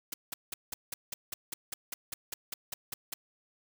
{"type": "noise bursts", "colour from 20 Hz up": "white", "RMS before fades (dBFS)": -37, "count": 16, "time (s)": [0.12, 3.14], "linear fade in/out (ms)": 5, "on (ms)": 20, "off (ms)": 180, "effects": []}